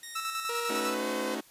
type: tone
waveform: 10% pulse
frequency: 1864.7 Hz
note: A#6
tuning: in tune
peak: -32 dBFS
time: 0.03-0.88 s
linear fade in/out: 2 ms
type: tone with tremolo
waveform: sawtooth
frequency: 1318.5 Hz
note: E6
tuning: in tune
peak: -27 dBFS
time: 0.15-0.95 s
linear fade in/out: 10 ms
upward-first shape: square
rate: 10 Hz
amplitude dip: 45%
type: tone with pitch glide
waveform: sawtooth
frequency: 472.4 to 509.2 Hz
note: A#4 to C5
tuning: +23 to -47 cents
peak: -29 dBFS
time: 0.49-1.35 s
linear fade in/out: 5 ms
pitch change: +130 cents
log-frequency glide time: 0.68-1.06 s
type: chord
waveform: sawtooth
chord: D# half-diminished seventh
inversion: second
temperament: equal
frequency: 220 / 277.2 / 311.1 / 370 Hz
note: A3 / C#4 / D#4 / F#4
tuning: 0 / 0 / 0 / 0 cents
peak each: -34 dBFS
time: 0.69-1.41 s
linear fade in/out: 10 ms
effects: white hiss -57 dBFS RMS until 1.5 s + resampled to 32000 Hz